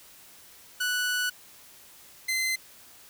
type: tone pair in turn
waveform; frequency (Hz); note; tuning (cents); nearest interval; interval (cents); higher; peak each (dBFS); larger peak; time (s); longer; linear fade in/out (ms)
sawtooth; 1480 / 2063; F#6 / C7; 0 / -25; tritone; 575; second; -22; neither; 0.8-1.3 / 2.28-2.56; first; 10
effects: white hiss -52 dBFS RMS until 3.09 s